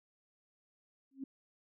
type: tone with exponential growth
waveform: sine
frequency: 270 Hz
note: C#4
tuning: 45 cents flat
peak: -35 dBFS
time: 1.11-1.24 s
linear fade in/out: 5 ms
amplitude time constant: 27 ms
effects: none